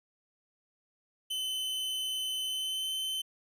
45% pulse tone with pitch glide, 3041 to 3069 Hz, F#7 to G7, +47 to -37 cents, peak -32 dBFS, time 1.3-3.22 s, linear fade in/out 10 ms, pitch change +16 cents, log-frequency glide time 2.46-2.92 s, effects resampled to 32000 Hz

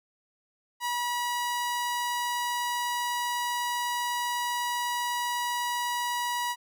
sawtooth tone, 968 Hz, B5, 35 cents flat, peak -24 dBFS, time 0.8-6.56 s, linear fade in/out 50 ms, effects none

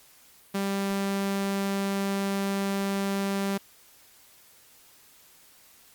sawtooth tone, 197.1 Hz, G3, 10 cents sharp, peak -22 dBFS, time 0.54-3.58 s, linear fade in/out 10 ms, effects white hiss -56 dBFS RMS until 5.94 s + Opus 48 kbps

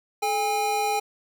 square tone pair together, 430.8 / 812.7 Hz, A4 / G#5, -37 / -38 cents, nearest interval major seventh, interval 1099 cents, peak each -30 / -24 dBFS, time 0.22-1 s, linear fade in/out 10 ms, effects none

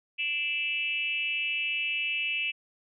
sine tone with frequency modulation, 2637 Hz, E7, in tune, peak -27 dBFS, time 0.18-2.52 s, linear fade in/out 20 ms, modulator 287 Hz, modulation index 0.91, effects none

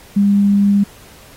sine tone, 201.3 Hz, G3, 46 cents sharp, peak -9 dBFS, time 0.16-0.84 s, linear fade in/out 10 ms, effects pink hiss -43 dBFS RMS until 1.36 s + AAC 48 kbps

